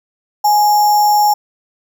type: tone with sample-and-hold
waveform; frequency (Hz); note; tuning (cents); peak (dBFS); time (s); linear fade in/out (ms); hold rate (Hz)
sine; 836; G#5; +11; -8; 0.44-1.34; 10; 6300
effects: none